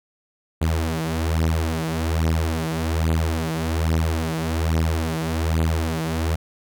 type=beating tone pair; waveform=sawtooth; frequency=80 / 81.2 Hz; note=D#2 / E2; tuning=+49 / -26 cents; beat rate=1.2 Hz; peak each=-19 dBFS; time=0.61-6.36 s; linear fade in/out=10 ms; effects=none